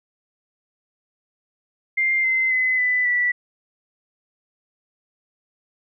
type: tone with pitch steps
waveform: sine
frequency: 2102 / 2066 / 2030 / 1995.5 / 1961.2 Hz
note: C7 / C7 / B6 / B6 / B6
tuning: +7 / -22 / +47 / +17 / -13 cents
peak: -17 dBFS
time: 1.97-3.32 s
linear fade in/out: 10 ms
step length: 270 ms
effects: none